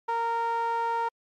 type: tone with band-pass filter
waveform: sawtooth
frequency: 462.8 Hz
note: A#4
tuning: 13 cents flat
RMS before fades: -28 dBFS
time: 0.08-1.09 s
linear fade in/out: 10 ms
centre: 970 Hz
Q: 3.4
effects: AAC 64 kbps